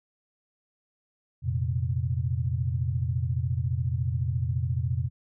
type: chord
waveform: sine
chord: F suspended fourth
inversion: none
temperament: equal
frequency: 87.31 / 116.54 / 130.81 Hz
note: F2 / Bb2 / C3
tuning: 0 / 0 / 0 cents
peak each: -29 dBFS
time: 1.42-5.1 s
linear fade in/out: 50 ms
effects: none